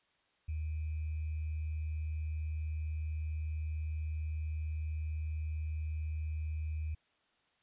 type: tone with sample-and-hold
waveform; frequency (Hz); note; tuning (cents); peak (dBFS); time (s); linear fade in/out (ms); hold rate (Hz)
sine; 77.78; D#2; 0; -34; 0.48-6.95; 10; 2450
effects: white hiss -73 dBFS RMS until 7.62 s + resampled to 8000 Hz